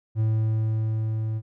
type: tone with level ramp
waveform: triangle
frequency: 110 Hz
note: A2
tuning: in tune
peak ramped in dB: -17 to -23 dBFS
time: 0.15-1.42 s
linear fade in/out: 50 ms
effects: none